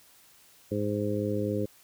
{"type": "harmonic tone", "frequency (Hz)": 103.8, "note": "G#2", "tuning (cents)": 0, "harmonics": [1, 2, 3, 4, 5], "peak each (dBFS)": [-33, -33, -33, -33, -33], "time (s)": [0.71, 1.66], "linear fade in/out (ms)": 10, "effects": ["white hiss -58 dBFS RMS until 1.83 s"]}